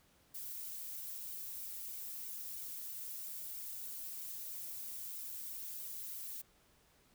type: noise with flanger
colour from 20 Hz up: violet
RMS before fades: -45 dBFS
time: 0.34-6.42 s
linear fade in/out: 10 ms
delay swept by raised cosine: 1.3 to 2.8 ms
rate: 3.1 Hz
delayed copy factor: +0.65
effects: pink hiss -69 dBFS RMS until 7.14 s